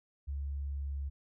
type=tone with pitch glide; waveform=sine; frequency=70.2 to 69.76 Hz; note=C#2 to C#2; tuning=+22 to +12 cents; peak=-34 dBFS; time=0.27-1.1 s; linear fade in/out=20 ms; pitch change=-10 cents; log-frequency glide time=0.66-0.94 s; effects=none